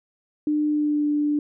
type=tone with pitch glide; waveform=sine; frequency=300 to 295.2 Hz; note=D4 to D4; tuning=+37 to +9 cents; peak=-19 dBFS; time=0.47-1.39 s; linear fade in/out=2 ms; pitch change=-28 cents; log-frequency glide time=0.67-1.06 s; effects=none